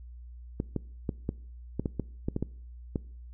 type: clicks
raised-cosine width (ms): 3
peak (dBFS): -16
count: 11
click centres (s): 0.601 / 0.763 / 1.092 / 1.291 / 1.796 / 1.858 / 1.997 / 2.285 / 2.364 / 2.426 / 2.958
effects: noise-tail reverb RT60 0.6 s tail -23 dB re dry + added 60 Hz sine -43 dBFS peak until 3.33 s